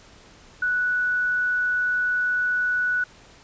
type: tone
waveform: sine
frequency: 1477 Hz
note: F#6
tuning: 3 cents flat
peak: -20 dBFS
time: 0.62-3.04 s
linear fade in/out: 5 ms
effects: pink hiss -50 dBFS RMS until 3.43 s + resampled to 16000 Hz